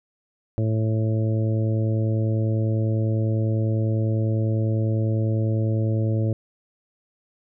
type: harmonic tone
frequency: 110 Hz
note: A2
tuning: in tune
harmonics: 1 / 2 / 3 / 4 / 5 / 6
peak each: -20 / -30 / -30 / -35 / -33 / -42 dBFS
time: 0.58-6.33 s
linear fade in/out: 0 ms
effects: none